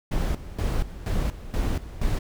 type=noise with tremolo; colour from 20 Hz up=brown; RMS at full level=-24 dBFS; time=0.11-2.19 s; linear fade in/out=10 ms; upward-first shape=square; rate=2.1 Hz; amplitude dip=80%; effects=none